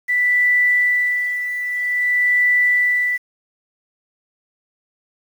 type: tone with tremolo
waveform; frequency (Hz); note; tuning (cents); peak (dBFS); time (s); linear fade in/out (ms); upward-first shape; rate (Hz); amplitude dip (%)
sine; 1975.5; B6; 0; -12; 0.08-3.18; 20; sine; 0.51; 65
effects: 7-bit